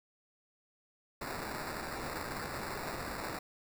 blue noise with sample-and-hold, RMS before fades -40 dBFS, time 1.21-3.39 s, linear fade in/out 5 ms, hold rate 3150 Hz, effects none

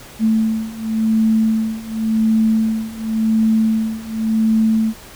sine beating tone pair, 220.5 / 221.41 Hz, A3 / A3, +4 / +11 cents, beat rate 0.91 Hz, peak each -18 / -16 dBFS, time 0.19-4.94 s, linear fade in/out 50 ms, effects pink hiss -39 dBFS RMS until 5.15 s

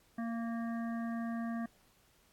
harmonic tone with a mistuned harmonic, 231.2 Hz, A#3, 14 cents flat, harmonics 1 / 3 / 5 / 7 / 8, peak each -35 / -45 / -49 / -52 / -53 dBFS, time 0.18-1.66 s, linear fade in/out 5 ms, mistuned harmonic 3, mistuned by -16 cents, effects pink hiss -68 dBFS RMS until 2.32 s + AAC 64 kbps

